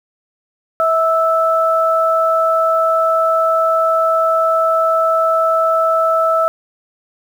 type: tone pair together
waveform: sine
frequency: 650 / 1315.1 Hz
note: E5 / E6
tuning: -24 / -4 cents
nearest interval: octave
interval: 1220 cents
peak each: -14 dBFS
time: 0.8-6.48 s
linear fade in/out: 0 ms
effects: 7-bit